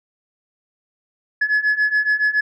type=beating tone pair; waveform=sine; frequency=1700 / 1707.1 Hz; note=G#6 / G#6; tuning=+40 / +47 cents; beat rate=7.1 Hz; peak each=-18 / -16 dBFS; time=1.41-2.41 s; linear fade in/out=10 ms; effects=tanh soft clip ceiling -12 dBFS